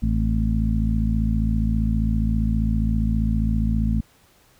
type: harmonic tone with a mistuned harmonic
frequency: 55 Hz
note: A1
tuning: in tune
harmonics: 1 / 2 / 3 / 4 / 5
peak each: -21 / -25 / -28 / -24 / -35 dBFS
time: 0.02-4.01 s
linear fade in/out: 10 ms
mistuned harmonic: 5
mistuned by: -74 cents
effects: pink hiss -57 dBFS RMS until 4.59 s

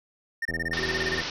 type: tone bursts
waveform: triangle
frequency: 1820 Hz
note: A#6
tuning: 42 cents flat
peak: -24 dBFS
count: 14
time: 0.42-1.207 s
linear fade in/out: 5 ms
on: 33 ms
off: 25 ms
type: click train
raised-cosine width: 2 ms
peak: -23 dBFS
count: 61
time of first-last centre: 0.49-1.216 s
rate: 82.6 Hz
type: low-pass noise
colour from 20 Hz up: white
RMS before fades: -33 dBFS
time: 0.73-1.3 s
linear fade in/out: 2 ms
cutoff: 5700 Hz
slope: 96 dB/octave
type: tone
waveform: sine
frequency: 378.6 Hz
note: F#4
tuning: 40 cents sharp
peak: -32 dBFS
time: 0.76-1.2 s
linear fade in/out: 50 ms
effects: none

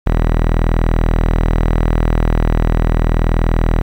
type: tone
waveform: sawtooth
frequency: 40.37 Hz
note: E1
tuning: 35 cents flat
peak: -7 dBFS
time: 0.06-3.82 s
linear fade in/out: 10 ms
effects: low-pass 2000 Hz 12 dB/octave + 7-bit

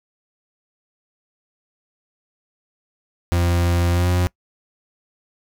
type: tone with pitch glide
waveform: 40% pulse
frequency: 86.7 to 89.14 Hz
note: F2 to F2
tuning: -12 to +36 cents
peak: -15 dBFS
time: 3.32-4.27 s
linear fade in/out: 0 ms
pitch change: +48 cents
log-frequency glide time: 3.92-4.08 s
effects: noise-tail reverb RT60 0.1 s tail -24 dB re dry

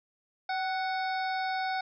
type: harmonic tone with a mistuned harmonic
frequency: 740 Hz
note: F#5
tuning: in tune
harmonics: 1 / 2 / 3 / 5 / 6 / 7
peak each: -30 / -36 / -40 / -44 / -46 / -47 dBFS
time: 0.49-1.81 s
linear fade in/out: 5 ms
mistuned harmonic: 1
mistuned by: +42 cents
effects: none

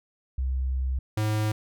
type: tone pair in turn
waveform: sine / square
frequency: 65 / 107.4 Hz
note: C2 / A2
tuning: -11 / -41 cents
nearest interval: major sixth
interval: 870 cents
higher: second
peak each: -24 dBFS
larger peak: neither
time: 0.38-0.99 / 1.17-1.52 s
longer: first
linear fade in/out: 5 ms
effects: none

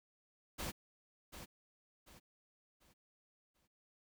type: noise with echo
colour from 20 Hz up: pink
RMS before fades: -42 dBFS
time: 0.58-0.72 s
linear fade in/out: 20 ms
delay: 740 ms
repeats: 4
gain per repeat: -9 dB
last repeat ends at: 3.68 s
effects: none

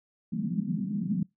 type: band-pass noise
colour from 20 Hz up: white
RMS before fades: -30 dBFS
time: 0.32-1.23 s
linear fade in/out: 5 ms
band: 170 to 220 Hz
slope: 48 dB/octave
effects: noise-tail reverb RT60 0.2 s tail -24 dB re dry

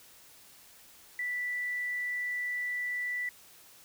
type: tone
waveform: sine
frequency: 1971 Hz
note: B6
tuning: 4 cents flat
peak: -31 dBFS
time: 1.19-3.29 s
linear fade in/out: 2 ms
effects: white hiss -56 dBFS RMS until 3.84 s

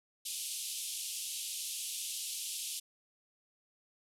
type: band-pass noise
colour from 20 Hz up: white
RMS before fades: -40 dBFS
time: 0.25-2.8 s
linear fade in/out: 10 ms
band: 2700 to 12000 Hz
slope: 48 dB/octave
effects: none

